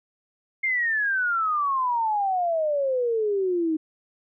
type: exponential sweep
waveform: sine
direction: down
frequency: 2140 to 308.8 Hz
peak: -21 dBFS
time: 0.63-3.77 s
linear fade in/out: 10 ms
effects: none